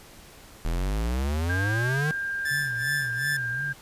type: exponential sweep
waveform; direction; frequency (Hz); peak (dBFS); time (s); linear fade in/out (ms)
square; up; 39.21 to 156.7; -25; 0.65-2.11; 0
type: tone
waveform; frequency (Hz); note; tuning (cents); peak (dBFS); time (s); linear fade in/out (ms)
sine; 1598; G6; +33; -27; 1.49-3.73; 10
type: tone with tremolo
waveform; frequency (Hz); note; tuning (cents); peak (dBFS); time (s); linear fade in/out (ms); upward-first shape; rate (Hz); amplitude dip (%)
45% pulse; 1745; A6; -15; -25; 2.45-3.37; 5; sine; 2.6; 90
type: tone with vibrato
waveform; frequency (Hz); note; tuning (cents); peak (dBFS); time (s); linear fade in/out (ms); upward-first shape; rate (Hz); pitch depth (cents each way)
sine; 130.81; C3; 0; -34; 2.5-3.74; 20; sine; 2.8; 170
effects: pink hiss -49 dBFS RMS until 3.81 s + resampled to 32000 Hz